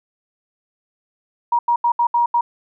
sine tone bursts at uneven times, 950 Hz, A#5, 33 cents sharp, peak -13 dBFS, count 6, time 1.52-1.59 / 1.68-1.76 / 1.84-1.92 / 1.99-2.07 / 2.14-2.26 / 2.34-2.41 s, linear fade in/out 5 ms, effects none

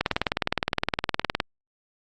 click train, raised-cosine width 0.3 ms, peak -6 dBFS, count 28, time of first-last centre 0.01-1.402 s, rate 19.4 Hz, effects Opus 48 kbps

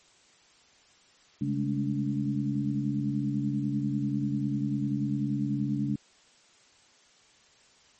sine tone cluster, 136.1 / 203.4 / 213.6 / 287.1 Hz, C#3 / G#3 / G#3 / D4, -31 / -36 / +49 / -39 cents, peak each -31 / -34 / -32 / -31 dBFS, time 1.41-5.96 s, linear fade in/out 5 ms, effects white hiss -60 dBFS RMS until 7.99 s + MP3 32 kbps

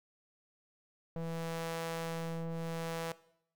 sawtooth ring-modulated tone, 164.81 Hz, E3, in tune, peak -29 dBFS, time 1.16-3.12 s, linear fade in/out 2 ms, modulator 330 Hz, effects noise-tail reverb RT60 0.7 s tail -19 dB re dry

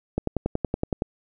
click train, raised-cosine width 2 ms, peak -10 dBFS, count 10, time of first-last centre 0.18-1.021 s, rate 10.7 Hz, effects none

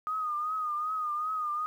sine tone with vibrato, 1235 Hz, D#6, 13 cents flat, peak -29 dBFS, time 0.07-1.66 s, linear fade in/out 0 ms, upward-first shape triangle, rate 2.6 Hz, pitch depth 71 cents each way, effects 10-bit

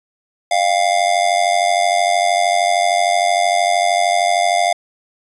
square tone with amplitude modulation, 701 Hz, F5, 6 cents sharp, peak -10 dBFS, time 0.51-4.73 s, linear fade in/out 5 ms, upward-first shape sine, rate 93.1 Hz, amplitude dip 80%, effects resampled to 24000 Hz

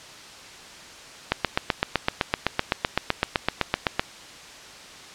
click train, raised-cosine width 0.3 ms, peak -3 dBFS, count 22, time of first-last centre 1.32-3.995 s, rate 7.85 Hz, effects white hiss -43 dBFS RMS until 5.14 s + low-pass 6000 Hz 12 dB/octave

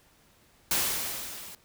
white noise with level ramp, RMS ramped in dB -25 to -45 dBFS, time 0.71-1.55 s, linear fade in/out 2 ms, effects pink hiss -62 dBFS RMS until 1.64 s

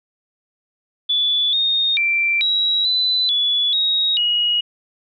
sine tone with pitch steps, 3455 / 3693 / 2351 / 3868 / 4004 / 3421 / 3785 / 2895 Hz, A7 / A#7 / D7 / B7 / B7 / A7 / A#7 / F#7, -32 / -17 / +1 / -37 / +23 / -49 / +26 / -38 cents, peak -15 dBFS, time 1.09-4.61 s, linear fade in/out 10 ms, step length 440 ms, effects none

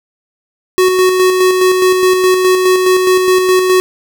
square tone with tremolo, 370 Hz, F#4, in tune, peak -7 dBFS, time 0.78-3.8 s, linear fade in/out 0 ms, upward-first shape square, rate 4.8 Hz, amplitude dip 35%, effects none

